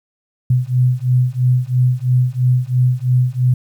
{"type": "beating tone pair", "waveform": "sine", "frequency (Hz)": [124.5, 127.5], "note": ["B2", "C3"], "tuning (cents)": [14, -44], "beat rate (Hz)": 3, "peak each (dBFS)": -15, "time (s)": [0.5, 3.54], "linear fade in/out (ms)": 5, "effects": ["8-bit"]}